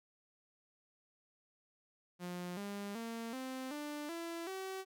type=tone with pitch steps; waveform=sawtooth; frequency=177.8 / 201.9 / 229.3 / 260.3 / 295.6 / 335.6 / 381.1 Hz; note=F3 / G#3 / A#3 / C4 / D4 / E4 / G4; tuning=+31 / -49 / -28 / -9 / +11 / +31 / -49 cents; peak=-37 dBFS; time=2.19-4.85 s; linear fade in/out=50 ms; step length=380 ms; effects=none